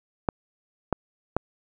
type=clicks; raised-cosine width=1 ms; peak=-8 dBFS; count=3; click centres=0.288 / 0.927 / 1.366 s; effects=none